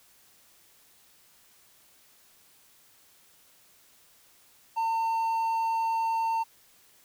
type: tone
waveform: triangle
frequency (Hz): 905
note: A5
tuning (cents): +48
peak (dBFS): -23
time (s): 4.76-6.44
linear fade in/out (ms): 20
effects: white hiss -60 dBFS RMS until 7.04 s